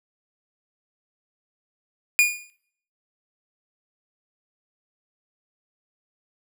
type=tone with exponential decay; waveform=45% pulse; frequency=2438 Hz; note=D#7; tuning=36 cents flat; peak=-11 dBFS; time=2.19-2.5 s; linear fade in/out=0 ms; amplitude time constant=67 ms; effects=noise-tail reverb RT60 0.6 s tail -18 dB re dry